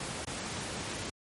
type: noise with dropouts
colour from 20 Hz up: pink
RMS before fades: -37 dBFS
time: 0-1.1 s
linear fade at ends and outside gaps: 5 ms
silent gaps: 0.25-0.269 s
effects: high-pass 80 Hz 12 dB/octave + MP3 48 kbps